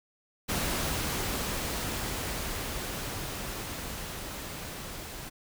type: noise with level ramp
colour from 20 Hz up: pink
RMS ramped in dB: -30 to -41 dBFS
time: 0.48-5.3 s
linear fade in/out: 20 ms
effects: none

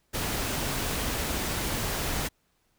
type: noise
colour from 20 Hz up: pink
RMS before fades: -30 dBFS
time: 0.13-2.29 s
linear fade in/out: 20 ms
effects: pink hiss -71 dBFS RMS until 2.78 s

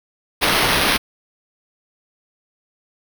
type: noise with sample-and-hold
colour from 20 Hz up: white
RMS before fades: -17 dBFS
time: 0.41-0.98 s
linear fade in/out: 20 ms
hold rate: 7350 Hz
effects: none

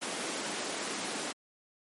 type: high-pass noise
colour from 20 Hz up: pink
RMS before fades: -36 dBFS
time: 0.01-1.33 s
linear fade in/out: 20 ms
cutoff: 220 Hz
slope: 24 dB/octave
effects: MP3 48 kbps

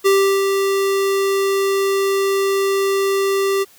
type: tone with ADSR envelope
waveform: square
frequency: 392 Hz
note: G4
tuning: in tune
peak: -11 dBFS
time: 0.04-3.65 s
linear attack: 23 ms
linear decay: 350 ms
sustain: -5 dB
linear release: 28 ms
effects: white hiss -49 dBFS RMS until 3.78 s

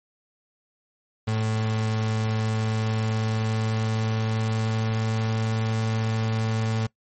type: tone with pitch glide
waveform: 35% pulse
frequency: 109.8 to 111.08 Hz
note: A2 to A2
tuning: -3 to +17 cents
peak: -21 dBFS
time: 1.27-6.87 s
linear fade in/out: 10 ms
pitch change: +20 cents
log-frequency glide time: 2.29-5.57 s
effects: noise-tail reverb RT60 0.1 s tail -21 dB re dry + MP3 32 kbps

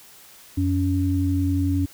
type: tone pair together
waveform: sine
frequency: 89.9 / 280.9 Hz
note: F#2 / C#4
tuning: -49 / +23 cents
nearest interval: octave + minor sixth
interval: 1972 cents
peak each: -21 / -22 dBFS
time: 0.57-1.86 s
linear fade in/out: 10 ms
effects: white hiss -48 dBFS RMS until 1.93 s

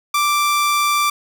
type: tone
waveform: sawtooth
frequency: 1174.7 Hz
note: D6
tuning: in tune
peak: -11 dBFS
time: 0.14-1.1 s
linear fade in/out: 5 ms
effects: none

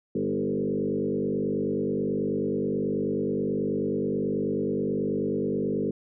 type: tone with frequency modulation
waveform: sine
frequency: 319.3 Hz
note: D#4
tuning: 45 cents sharp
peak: -24 dBFS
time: 0.15-5.91 s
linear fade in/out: 5 ms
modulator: 49.3 Hz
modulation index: 3.1
effects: none

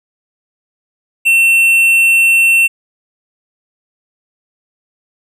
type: tone with tanh clipping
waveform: sine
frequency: 2700 Hz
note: E7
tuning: 41 cents sharp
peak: -8 dBFS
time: 1.25-2.68 s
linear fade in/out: 20 ms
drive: 9 dB
effects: none

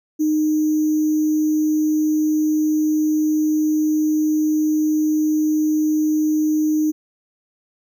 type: tone with sample-and-hold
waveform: sine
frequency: 307.7 Hz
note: D#4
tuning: 19 cents flat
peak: -15 dBFS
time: 0.19-6.92 s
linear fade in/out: 20 ms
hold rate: 6300 Hz
effects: none

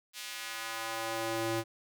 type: tone with high-pass filter sweep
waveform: square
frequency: 113.1 Hz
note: A2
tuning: 48 cents sharp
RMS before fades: -36 dBFS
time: 0.13-1.64 s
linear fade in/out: 50 ms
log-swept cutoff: 3200 to 230 Hz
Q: 0.91
effects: none

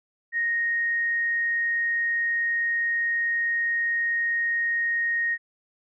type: tone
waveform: sine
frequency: 1864.7 Hz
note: A#6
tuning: in tune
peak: -22 dBFS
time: 0.32-5.38 s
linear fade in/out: 50 ms
effects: none

